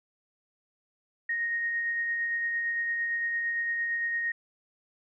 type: tone with tremolo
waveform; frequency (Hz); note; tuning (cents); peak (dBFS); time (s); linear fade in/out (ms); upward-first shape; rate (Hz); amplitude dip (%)
sine; 1864.7; A#6; 0; -26; 1.29-4.32; 5; sine; 8.8; 25
effects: none